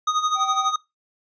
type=tone with tremolo; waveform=square; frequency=1244.5 Hz; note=D#6; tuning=in tune; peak=-18 dBFS; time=0.07-0.76 s; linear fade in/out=5 ms; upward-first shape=sine; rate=12 Hz; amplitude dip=70%
type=tone; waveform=triangle; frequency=773 Hz; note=G5; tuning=24 cents flat; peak=-25 dBFS; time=0.34-0.72 s; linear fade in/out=50 ms
effects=noise-tail reverb RT60 0.2 s tail -21 dB re dry + resampled to 16000 Hz